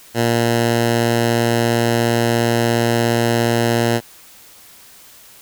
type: tone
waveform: 10% pulse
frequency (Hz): 117.1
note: A#2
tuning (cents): +8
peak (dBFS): -6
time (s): 0.14-4.01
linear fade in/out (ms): 50
effects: white hiss -44 dBFS RMS until 5.41 s